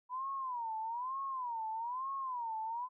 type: tone with vibrato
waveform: sine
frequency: 979 Hz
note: B5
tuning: 15 cents flat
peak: -36 dBFS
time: 0.09-2.89 s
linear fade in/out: 50 ms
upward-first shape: sine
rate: 1.1 Hz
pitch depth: 190 cents each way
effects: none